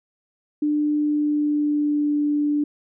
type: tone with pitch glide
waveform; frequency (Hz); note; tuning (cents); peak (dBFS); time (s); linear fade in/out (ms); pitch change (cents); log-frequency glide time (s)
sine; 297.9 to 294.1; D4 to D4; +25 to +3; -18; 0.62-2.64; 5; -22; 0.97-2.16
effects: none